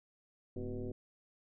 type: tone with frequency modulation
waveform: sine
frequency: 138.5 Hz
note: C#3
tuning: 1 cent flat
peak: -37 dBFS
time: 0.56-0.92 s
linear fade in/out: 5 ms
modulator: 119 Hz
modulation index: 2.8
effects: none